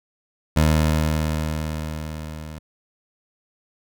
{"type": "tone with level ramp", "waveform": "20% pulse", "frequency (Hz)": 77.78, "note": "D#2", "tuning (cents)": 0, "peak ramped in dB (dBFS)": [-9, -29], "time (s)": [0.56, 2.59], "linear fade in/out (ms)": 10, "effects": []}